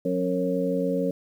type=tone cluster; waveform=sine; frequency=180.9 / 271.7 / 460.1 / 547 Hz; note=F#3 / C#4 / A#4 / C#5; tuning=-39 / -35 / -23 / -23 cents; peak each=-28 dBFS; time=0.05-1.11 s; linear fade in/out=5 ms; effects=9-bit